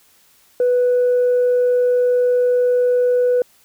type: tone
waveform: sine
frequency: 493.9 Hz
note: B4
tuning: in tune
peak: -11 dBFS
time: 0.6-3.42 s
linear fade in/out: 2 ms
effects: tanh soft clip ceiling -10 dBFS + white hiss -54 dBFS RMS until 3.64 s